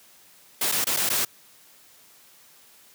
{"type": "noise with dropouts", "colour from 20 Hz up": "white", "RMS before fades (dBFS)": -24, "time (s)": [0.61, 1.25], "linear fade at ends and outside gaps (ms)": 5, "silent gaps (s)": [[0.717, 0.721], [0.844, 0.868], [0.965, 0.969], [1.092, 1.099]], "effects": ["white hiss -54 dBFS RMS until 2.94 s", "high-pass 100 Hz 12 dB/octave"]}